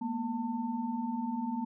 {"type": "tone cluster", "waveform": "sine", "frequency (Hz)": [219.1, 239.4, 895], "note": ["A3", "A#3", "A5"], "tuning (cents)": [-7, 46, 29], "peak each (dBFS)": [-38, -33, -38], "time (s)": [0.01, 1.65], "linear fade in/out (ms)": 10, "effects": []}